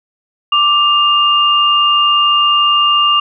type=tone pair together; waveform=sine; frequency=1177.1 / 2811 Hz; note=D6 / F7; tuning=+4 / +11 cents; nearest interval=octave + minor third; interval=1507 cents; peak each=-11 dBFS; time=0.52-3.2 s; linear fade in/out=5 ms; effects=none